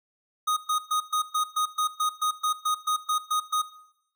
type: tone bursts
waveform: square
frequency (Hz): 1244.5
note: D#6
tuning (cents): 0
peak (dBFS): -23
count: 15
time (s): 0.47-3.62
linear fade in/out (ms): 10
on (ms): 98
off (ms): 120
effects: noise-tail reverb RT60 0.8 s tail -17 dB re dry